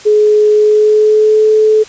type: tone with pitch glide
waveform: sine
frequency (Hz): 422.9 to 432.3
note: G#4 to A4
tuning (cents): +31 to -31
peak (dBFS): -5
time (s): 0.05-1.84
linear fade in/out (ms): 20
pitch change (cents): +38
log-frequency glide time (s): 0.55-1.48
effects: white hiss -34 dBFS RMS until 1.88 s + resampled to 16000 Hz